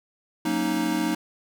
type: chord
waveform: square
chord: D# minor seventh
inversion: first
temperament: equal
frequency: 185 / 233.1 / 277.2 / 311.1 Hz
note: F#3 / A#3 / C#4 / D#4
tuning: 0 / 0 / 0 / 0 cents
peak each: -32 / -30 / -32 / -26 dBFS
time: 0.45-1.15 s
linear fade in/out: 5 ms
effects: none